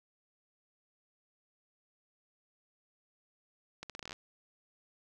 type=accelerating click train; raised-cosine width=0.2 ms; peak=-25 dBFS; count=11; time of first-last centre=3.83-4.129 s; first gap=67 ms; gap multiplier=0.8; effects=none